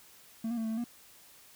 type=tone with pitch steps; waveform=triangle; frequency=224.7 / 237.3 / 224.4 / 221.4 / 222.8 / 238.2 Hz; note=A3 / A#3 / A3 / A3 / A3 / A#3; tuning=+37 / +31 / +34 / +11 / +22 / +38 cents; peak=-29 dBFS; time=0.44-0.842 s; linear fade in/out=5 ms; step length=67 ms; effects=white hiss -57 dBFS RMS until 1.55 s